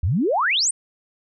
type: exponential sweep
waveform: sine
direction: up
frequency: 71.4 to 9300 Hz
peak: -17 dBFS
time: 0.03-0.71 s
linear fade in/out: 5 ms
effects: none